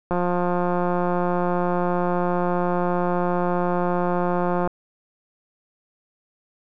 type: click train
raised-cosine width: 1 ms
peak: -10 dBFS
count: 809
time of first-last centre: 0.11-4.675 s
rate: 177 Hz
effects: none